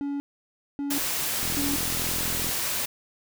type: tone bursts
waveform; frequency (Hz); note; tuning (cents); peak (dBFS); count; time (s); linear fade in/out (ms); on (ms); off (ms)
triangle; 283.1; C#4; +37; -25; 3; 0.01-1.76; 0; 190; 590
type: noise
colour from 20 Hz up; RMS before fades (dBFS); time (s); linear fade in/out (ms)
white; -28; 0.9-2.86; 10
type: click train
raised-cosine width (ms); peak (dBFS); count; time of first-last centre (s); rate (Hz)
3; -23; 46; 1.43-2.491; 42.4
effects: none

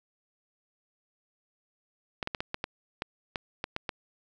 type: clicks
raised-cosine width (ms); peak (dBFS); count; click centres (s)
0.3; -15; 11; 2.228 / 2.274 / 2.348 / 2.405 / 2.544 / 2.641 / 3.021 / 3.358 / 3.641 / 3.764 / 3.892
effects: none

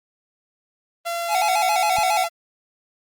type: tone with pitch glide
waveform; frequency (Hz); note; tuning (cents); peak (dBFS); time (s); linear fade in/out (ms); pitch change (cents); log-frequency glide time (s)
sawtooth; 683 to 679.1; F5 to F5; -39 to -49; -20; 1.05-2.29; 20; -10; 1.51-1.94
type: tone with vibrato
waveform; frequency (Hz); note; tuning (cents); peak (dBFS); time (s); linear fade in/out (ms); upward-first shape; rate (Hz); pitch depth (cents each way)
square; 792; G5; +18; -19; 1.28-2.27; 50; square; 7.3; 110
type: click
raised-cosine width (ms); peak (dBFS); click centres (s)
5; -23; 1.986
effects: Opus 24 kbps

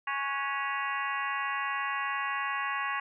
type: harmonic tone with a mistuned harmonic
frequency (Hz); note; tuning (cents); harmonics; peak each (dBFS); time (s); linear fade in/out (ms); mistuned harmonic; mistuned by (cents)
277.2; C#4; 0; 3 / 4 / 5 / 6 / 7 / 8 / 9 / 10; -39 / -33 / -44 / -37 / -36 / -45 / -43 / -41; 0.07-3; 5; 5; +100
effects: none

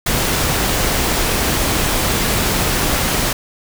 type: noise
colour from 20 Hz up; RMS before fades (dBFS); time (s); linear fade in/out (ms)
pink; -17; 0.06-3.33; 5
effects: none

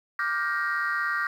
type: chord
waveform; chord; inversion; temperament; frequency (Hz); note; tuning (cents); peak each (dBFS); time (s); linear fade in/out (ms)
sine; G minor seventh; second; just; 1176 / 1411.2 / 1568 / 1881.6; D6 / F6 / G6 / Bb6; +2 / +18 / 0 / +16; -29; 0.19-1.27; 2
effects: tanh soft clip ceiling -19 dBFS + 9-bit

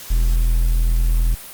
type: tone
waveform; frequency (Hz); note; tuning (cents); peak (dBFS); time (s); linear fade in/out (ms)
triangle; 41.33; E1; +5; -11; 0.1-1.35; 10
effects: white hiss -36 dBFS RMS until 1.53 s + Opus 48 kbps

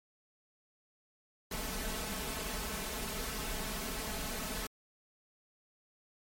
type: noise with comb filter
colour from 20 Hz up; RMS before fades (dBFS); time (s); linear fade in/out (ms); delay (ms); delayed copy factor
pink; -38; 1.51-4.67; 5; 4.6; +0.9
effects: MP3 64 kbps

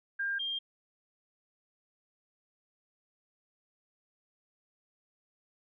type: tone pair in turn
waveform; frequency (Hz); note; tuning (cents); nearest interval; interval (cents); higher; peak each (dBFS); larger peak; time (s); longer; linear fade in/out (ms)
sine; 1601 / 3202; G6 / G7; +36 / +36; octave; 1200; second; -30 / -32; first; 0.19-0.39 / 0.39-0.59; neither; 10
effects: none

